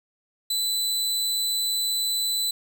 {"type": "tone", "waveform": "sawtooth", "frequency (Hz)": 3997, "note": "B7", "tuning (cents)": 20, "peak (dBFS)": -20, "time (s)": [0.5, 2.51], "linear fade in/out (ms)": 5, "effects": []}